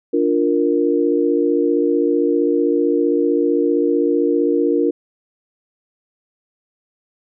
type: chord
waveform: sine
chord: Bb major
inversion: first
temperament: equal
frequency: 293.7 / 349.2 / 466.2 Hz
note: D4 / F4 / Bb4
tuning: 0 / 0 / 0 cents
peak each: -18 dBFS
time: 0.13-4.91 s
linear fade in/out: 10 ms
effects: none